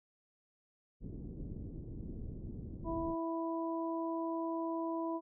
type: low-pass noise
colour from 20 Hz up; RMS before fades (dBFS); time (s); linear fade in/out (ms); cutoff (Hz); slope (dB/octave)
pink; -44; 1-3.16; 50; 350; 24
type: harmonic tone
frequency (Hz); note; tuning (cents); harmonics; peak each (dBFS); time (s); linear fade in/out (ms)
329.6; E4; 0; 1 / 2 / 3; -36 / -41 / -41; 2.84-5.21; 50
effects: none